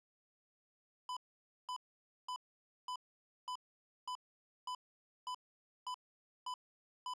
square tone bursts, 1001 Hz, B5, 23 cents sharp, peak -40 dBFS, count 11, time 1.09-7.137 s, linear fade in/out 2 ms, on 77 ms, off 520 ms, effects low-pass 7000 Hz 12 dB/octave

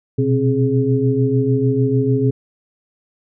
sine tone cluster, 122.8 / 129.5 / 265.7 / 417.2 Hz, B2 / C3 / C4 / G#4, -9 / -17 / +27 / +8 cents, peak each -19 dBFS, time 0.18-2.31 s, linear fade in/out 10 ms, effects none

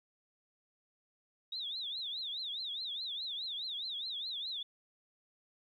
sine tone with vibrato, 3700 Hz, A#7, 14 cents flat, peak -37 dBFS, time 1.52-4.63 s, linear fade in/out 5 ms, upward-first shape triangle, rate 4.8 Hz, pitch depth 230 cents each way, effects 12-bit

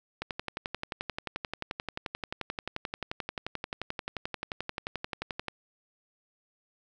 click train, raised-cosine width 0.3 ms, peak -17 dBFS, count 61, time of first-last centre 0.22-5.483 s, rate 11.4 Hz, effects none

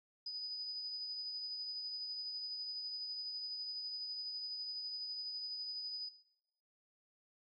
sine tone with tremolo, 4978 Hz, D#8, in tune, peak -39 dBFS, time 0.26-6.09 s, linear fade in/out 5 ms, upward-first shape sine, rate 12 Hz, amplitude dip 25%, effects noise-tail reverb RT60 0.9 s tail -17 dB re dry + AAC 48 kbps

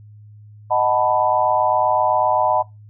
sine chord, B dominant seventh, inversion first, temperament equal, 622.3 / 740 / 880 / 987.8 Hz, D#5 / F#5 / A5 / B5, 0 / 0 / 0 / 0 cents, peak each -20 dBFS, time 0.7-2.63 s, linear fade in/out 20 ms, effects noise-tail reverb RT60 0.2 s tail -21 dB re dry + added 105 Hz sine -40 dBFS peak until 2.89 s

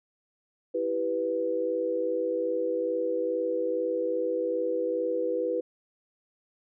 sine chord, E minor, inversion none, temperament equal, 329.6 / 392 / 493.9 Hz, E4 / G4 / B4, 0 / 0 / 0 cents, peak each -33 / -33 / -27 dBFS, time 0.74-5.61 s, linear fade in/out 10 ms, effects none

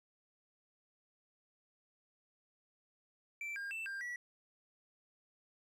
triangle tone with pitch steps, 2337 / 1610 / 2662 / 1592 / 1942 Hz, D7 / G6 / E7 / G6 / B6, -9 / +46 / +16 / +26 / -30 cents, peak -38 dBFS, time 3.41-4.16 s, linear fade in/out 2 ms, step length 150 ms, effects none

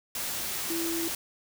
sine tone in noise, 332.9 Hz, E4, 17 cents sharp, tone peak -30 dBFS, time 0.7-1.08 s, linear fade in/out 2 ms, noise white, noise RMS -33 dBFS, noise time 0.15-1.15 s, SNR 0 dB, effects none

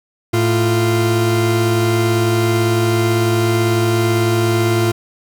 40% pulse tone pair together, 109.93 / 347.8 Hz, A2 / F4, -1 / -7 cents, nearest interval octave + minor sixth, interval 1994 cents, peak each -15 dBFS, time 0.33-4.92 s, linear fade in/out 10 ms, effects none

